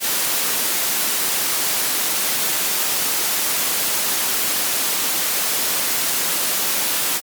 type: high-pass noise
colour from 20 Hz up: white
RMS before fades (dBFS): -20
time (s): 0-7.21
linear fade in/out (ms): 50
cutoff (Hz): 180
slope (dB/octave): 12
effects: Opus 48 kbps